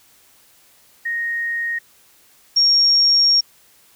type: tone pair in turn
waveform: sine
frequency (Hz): 1864.7 / 5557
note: A#6 / F8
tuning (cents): 0 / -10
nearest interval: octave + perfect fifth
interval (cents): 1890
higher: second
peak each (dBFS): -20 / -11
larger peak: second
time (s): 1.05-1.79 / 2.56-3.41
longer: second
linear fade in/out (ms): 10
effects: white hiss -53 dBFS RMS until 3.95 s